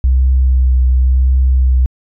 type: tone with vibrato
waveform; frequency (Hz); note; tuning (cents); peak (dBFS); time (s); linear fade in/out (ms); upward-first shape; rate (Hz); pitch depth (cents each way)
sine; 64.2; C2; -32; -6; 0.04-1.86; 0; triangle; 0.94; 26
effects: tanh soft clip ceiling -4 dBFS